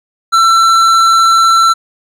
sine tone with hard clipping, 1342 Hz, E6, 31 cents sharp, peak -7 dBFS, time 0.32-1.74 s, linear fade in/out 20 ms, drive 11 dB, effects none

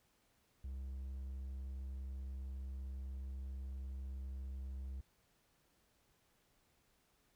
triangle tone, 66.2 Hz, C2, 21 cents sharp, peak -40 dBFS, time 0.64-5.01 s, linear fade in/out 5 ms, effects pink hiss -75 dBFS RMS until 7.35 s

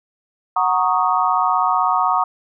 sine chord, D# minor seventh, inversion first, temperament equal, 740 / 932.3 / 1108.7 / 1244.5 Hz, F#5 / A#5 / C#6 / D#6, 0 / 0 / 0 / 0 cents, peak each -20 dBFS, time 0.56-2.24 s, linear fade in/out 5 ms, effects none

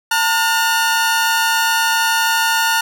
sawtooth tone pair together, 903 / 1435.4 Hz, A5 / F6, +45 / +47 cents, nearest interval minor sixth, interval 802 cents, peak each -13 dBFS, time 0.11-2.81 s, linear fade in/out 5 ms, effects none

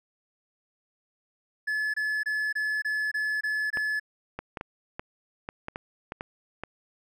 triangle tone bursts, 1718 Hz, A6, 42 cents flat, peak -24 dBFS, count 8, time 1.67-3.998 s, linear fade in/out 10 ms, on 270 ms, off 24 ms
clicks, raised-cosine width 0.5 ms, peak -19 dBFS, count 11, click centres 3.772 / 4.39 / 4.572 / 4.611 / 4.995 / 5.489 / 5.684 / 5.759 / 6.121 / 6.209 / 6.636 s
effects none

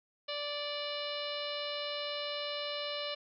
harmonic tone with a mistuned harmonic, 584 Hz, D5, 10 cents flat, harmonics 1 / 2 / 3 / 4 / 5 / 6 / 7 / 8 / 9, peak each -39 / -45 / -49 / -46 / -42 / -45 / -43 / -53 / -50 dBFS, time 0.28-3.15 s, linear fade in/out 10 ms, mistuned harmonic 6, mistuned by +36 cents, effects none

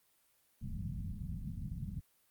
white low-pass noise, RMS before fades -41 dBFS, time 0.61-2.01 s, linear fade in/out 20 ms, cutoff 200 Hz, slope 48 dB/octave, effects white hiss -72 dBFS RMS until 2.3 s + Opus 32 kbps

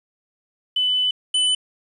sine / square tone pair in turn, 3002 / 3002 Hz, F#7 / F#7, +24 / +24 cents, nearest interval unison, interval 0 cents, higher neither, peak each -17 dBFS, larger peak neither, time 0.76-1.11 / 1.34-1.55 s, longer first, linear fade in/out 5 ms, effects resampled to 24000 Hz + 8-bit

